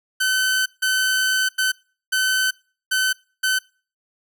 sawtooth tone bursts at uneven times, 1523 Hz, F#6, 50 cents sharp, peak -14 dBFS, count 6, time 0.2-0.66 / 0.82-1.49 / 1.58-1.72 / 2.12-2.51 / 2.91-3.13 / 3.43-3.59 s, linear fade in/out 10 ms, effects noise-tail reverb RT60 0.4 s tail -24 dB re dry

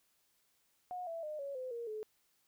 sine tone with pitch steps, 724 / 663.9 / 608.8 / 558.3 / 511.9 / 469.5 / 430.5 Hz, F#5 / E5 / D#5 / C#5 / C5 / A#4 / A4, -38 / +12 / -38 / +12 / -38 / +12 / -38 cents, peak -39 dBFS, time 0.91-2.03 s, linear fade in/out 0 ms, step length 160 ms, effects white hiss -75 dBFS RMS until 2.47 s

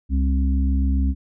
harmonic tone, 67 Hz, C2, 42 cents sharp, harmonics 1 / 3 / 4, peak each -17 / -28 / -27 dBFS, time 0.09-1.15 s, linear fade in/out 50 ms, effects none

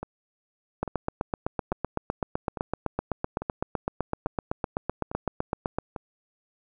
two click trains, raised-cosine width 1 ms, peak -12 / -19 dBFS, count 40 / 8, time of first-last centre 0.83-5.786 / 0.03-5.962 s, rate 7.87 / 1.18 Hz, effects none

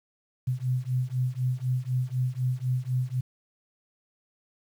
sine beating tone pair, 125.1 / 129.1 Hz, B2 / C3, +23 / -23 cents, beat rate 4 Hz, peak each -28 dBFS, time 0.47-3.21 s, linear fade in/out 10 ms, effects 9-bit

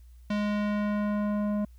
square tone with low-pass filter sweep, 207.7 Hz, G#3, in tune, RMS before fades -28 dBFS, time 0.3-1.65 s, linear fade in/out 5 ms, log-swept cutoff 3900 to 730 Hz, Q 0.88, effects added 60 Hz sine -48 dBFS peak until 1.78 s + white hiss -70 dBFS RMS until 1.78 s

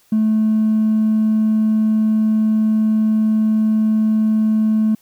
sine tone with hard clipping, 217.5 Hz, A3, 20 cents flat, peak -13 dBFS, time 0.12-4.95 s, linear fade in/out 5 ms, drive 1 dB, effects white hiss -56 dBFS RMS until 5.01 s

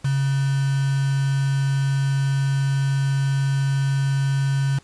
sine tone with quantisation, 137 Hz, C#3, 20 cents flat, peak -18 dBFS, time 0.04-4.79 s, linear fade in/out 10 ms, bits 5, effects pink hiss -53 dBFS RMS until 4.83 s + resampled to 22050 Hz

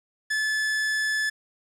45% pulse tone, 1731 Hz, A6, 29 cents flat, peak -23 dBFS, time 0.3-1.3 s, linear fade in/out 10 ms, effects low-pass 9000 Hz 12 dB/octave + 9-bit

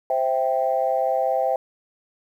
sine chord, C major, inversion none, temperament equal, 523.3 / 659.3 / 784 Hz, C5 / E5 / G5, 0 / 0 / 0 cents, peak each -23 dBFS, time 0.1-1.56 s, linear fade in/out 2 ms, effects tanh soft clip ceiling -9 dBFS + 9-bit

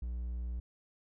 triangle tone, 60 Hz, B1, 49 cents flat, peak -33 dBFS, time 0.02-0.6 s, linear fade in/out 5 ms, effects none

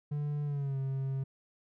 triangle tone with pitch glide, 146.83 to 134.64 Hz, D3 to C3, 0 to +50 cents, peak -29 dBFS, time 0.11-1.24 s, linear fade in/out 10 ms, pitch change -150 cents, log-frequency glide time 0.44-0.78 s, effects none

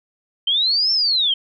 sine linear two-way sweep, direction up then down, 3069 to 5410 to 3069 Hz, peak -15 dBFS, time 0.47-1.34 s, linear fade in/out 5 ms, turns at 0.92 s, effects none

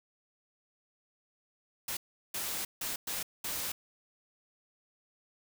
white noise bursts at uneven times, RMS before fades -36 dBFS, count 5, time 1.88-1.97 / 2.34-2.65 / 2.81-2.96 / 3.07-3.23 / 3.44-3.72 s, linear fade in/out 5 ms, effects none

